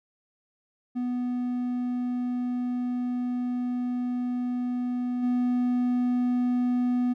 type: tone with level steps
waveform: triangle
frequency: 246.9 Hz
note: B3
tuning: in tune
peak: -24 / -20 dBFS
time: 0.95-7.14 s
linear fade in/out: 20 ms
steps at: 5.22 s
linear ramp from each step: 20 ms
effects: none